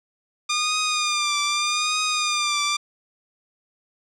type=tone with vibrato; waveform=10% pulse; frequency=1209 Hz; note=D6; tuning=50 cents sharp; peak=-12 dBFS; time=0.49-2.77 s; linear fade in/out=10 ms; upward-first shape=triangle; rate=0.82 Hz; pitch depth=60 cents each way; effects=low-pass 8000 Hz 12 dB/octave